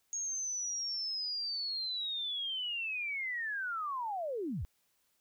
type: linear sweep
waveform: sine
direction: down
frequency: 6600 to 48.93 Hz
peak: -34 dBFS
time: 0.13-4.65 s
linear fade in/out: 0 ms
effects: white hiss -75 dBFS RMS until 5.2 s